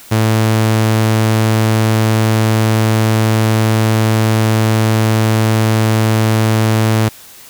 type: tone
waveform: sawtooth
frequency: 110 Hz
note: A2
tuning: in tune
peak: -6 dBFS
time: 0.11-7.09 s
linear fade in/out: 10 ms
effects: white hiss -38 dBFS RMS until 7.49 s